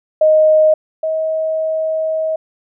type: tone pair in turn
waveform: sine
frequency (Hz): 622.3 / 635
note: D#5 / D#5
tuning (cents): 0 / +35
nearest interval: unison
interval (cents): 35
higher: second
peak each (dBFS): -7 / -15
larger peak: first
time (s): 0.21-0.74 / 1.03-2.36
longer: second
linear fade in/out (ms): 5
effects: none